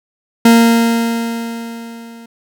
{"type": "tone with level ramp", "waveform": "40% pulse", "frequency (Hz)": 231, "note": "A#3", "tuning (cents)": -16, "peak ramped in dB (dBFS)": [-3, -33], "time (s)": [0.45, 2.26], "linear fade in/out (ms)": 5, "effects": []}